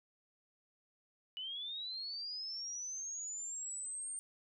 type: linear sweep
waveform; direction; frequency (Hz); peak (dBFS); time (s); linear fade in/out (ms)
sine; up; 2939 to 8790; -40; 1.37-4.19; 0
effects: none